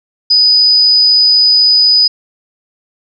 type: tone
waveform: sine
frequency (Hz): 4978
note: D#8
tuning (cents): 0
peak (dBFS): -5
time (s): 0.3-2.08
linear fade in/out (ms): 10
effects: none